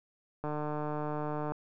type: click train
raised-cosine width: 1 ms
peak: -22 dBFS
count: 163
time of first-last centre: 0.44-1.52 s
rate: 150 Hz
effects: none